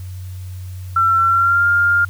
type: tone with pitch glide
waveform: sine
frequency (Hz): 1348 to 1404.4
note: E6 to F6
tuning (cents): +38 to +9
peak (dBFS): -11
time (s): 0.96-2.05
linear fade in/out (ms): 5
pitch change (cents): +71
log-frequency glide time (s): 1.23-1.67
effects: added 92 Hz sine -27 dBFS peak until 2.09 s + white hiss -47 dBFS RMS until 2.09 s